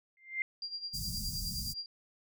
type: tone with exponential growth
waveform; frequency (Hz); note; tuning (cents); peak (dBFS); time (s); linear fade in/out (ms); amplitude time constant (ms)
sine; 2096; C7; +2; -27; 0.17-0.42; 1; 54
type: tone with tremolo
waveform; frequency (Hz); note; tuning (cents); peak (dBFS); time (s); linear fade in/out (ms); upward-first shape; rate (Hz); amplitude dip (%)
sine; 4768; D8; +25; -35; 0.62-1.86; 2; sine; 9.6; 75
type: band-stop noise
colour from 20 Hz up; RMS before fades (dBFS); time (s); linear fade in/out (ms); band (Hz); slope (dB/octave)
pink; -39; 0.93-1.74; 20; 210 to 5100; 48
effects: none